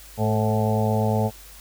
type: harmonic tone with a mistuned harmonic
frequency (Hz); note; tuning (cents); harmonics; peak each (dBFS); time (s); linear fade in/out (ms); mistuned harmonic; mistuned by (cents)
108.3; A2; -27; 1 / 2 / 4 / 5 / 6 / 7 / 8; -22 / -25 / -28 / -29 / -30 / -30 / -31; 0.17-1.31; 50; 4; +17
effects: added 50 Hz sine -46 dBFS peak until 1.6 s + white hiss -46 dBFS RMS until 1.6 s